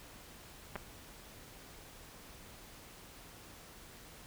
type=clicks; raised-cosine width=0.5 ms; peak=-25 / -25 dBFS; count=2; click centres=0.756 / 0.761 s; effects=pink hiss -54 dBFS RMS until 4.26 s